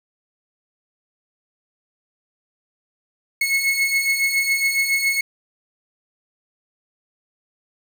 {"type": "beating tone pair", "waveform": "40% pulse", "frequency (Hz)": [2182, 2189.2], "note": ["C#7", "C#7"], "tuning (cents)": [-28, -22], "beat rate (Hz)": 7.2, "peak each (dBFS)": [-23, -18], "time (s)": [3.41, 5.21], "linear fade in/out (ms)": 5, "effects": ["8-bit"]}